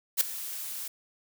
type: noise with ADSR envelope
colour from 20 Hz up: blue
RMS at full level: -20 dBFS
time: 0.17-0.88 s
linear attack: 39 ms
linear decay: 5 ms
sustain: -17 dB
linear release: 4 ms
effects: none